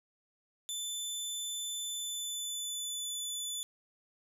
20% pulse tone with pitch glide, 3520 to 3484 Hz, A7 to A7, 0 to -18 cents, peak -30 dBFS, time 0.69-3.63 s, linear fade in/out 0 ms, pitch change -18 cents, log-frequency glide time 1.84-3.12 s, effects none

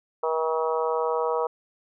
harmonic tone, 160 Hz, D#3, 49 cents sharp, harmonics 3 / 4 / 5 / 6 / 7 / 8, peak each -25 / -31 / -33 / -30 / -33 / -35 dBFS, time 0.23-1.47 s, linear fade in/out 5 ms, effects none

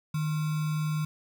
sine tone with sample-and-hold, 154.1 Hz, D#3, 16 cents flat, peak -26 dBFS, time 0.14-1.05 s, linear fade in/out 5 ms, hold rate 1225 Hz, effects none

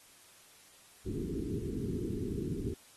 white low-pass noise, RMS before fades -36 dBFS, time 1.06-2.74 s, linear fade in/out 5 ms, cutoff 420 Hz, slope 96 dB/octave, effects white hiss -59 dBFS RMS until 2.96 s + AAC 32 kbps

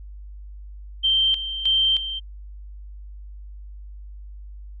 sine tone with tremolo, 3136 Hz, G7, in tune, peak -16 dBFS, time 1.03-2.2 s, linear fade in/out 20 ms, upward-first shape square, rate 1.6 Hz, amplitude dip 70%, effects added 50 Hz sine -36 dBFS peak until 4.8 s

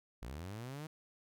sawtooth linear sweep, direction up, 51.91 to 160 Hz, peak -39 dBFS, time 0.22-0.87 s, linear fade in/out 5 ms, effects none

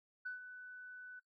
sine tone with ADSR envelope, 1495 Hz, F#6, 17 cents sharp, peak -38 dBFS, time 0.25-1.2 s, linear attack 13 ms, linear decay 130 ms, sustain -10 dB, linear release 13 ms, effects noise-tail reverb RT60 0.1 s tail -20 dB re dry + tanh soft clip ceiling -34 dBFS

